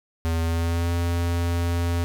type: tone with pitch glide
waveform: square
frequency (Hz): 82.41 to 85.76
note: E2 to F2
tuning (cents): 0 to -31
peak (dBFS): -22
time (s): 0.25-2.04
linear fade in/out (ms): 0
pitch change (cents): +69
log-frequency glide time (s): 0.41-0.92
effects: none